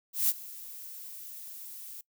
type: noise with ADSR envelope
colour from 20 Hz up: violet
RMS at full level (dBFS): -24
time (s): 0.13-2.01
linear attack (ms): 160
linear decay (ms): 35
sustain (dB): -20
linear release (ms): 3
effects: noise-tail reverb RT60 0.1 s tail -22 dB re dry